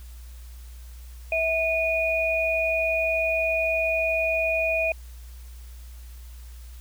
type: tone pair together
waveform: sine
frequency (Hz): 651.6 / 2460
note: E5 / D#7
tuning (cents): -20 / -20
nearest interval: octave + major seventh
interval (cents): 2300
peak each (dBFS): -24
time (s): 1.32-4.92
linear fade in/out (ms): 2
effects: added 60 Hz sine -39 dBFS peak until 6.8 s + white hiss -54 dBFS RMS until 6.8 s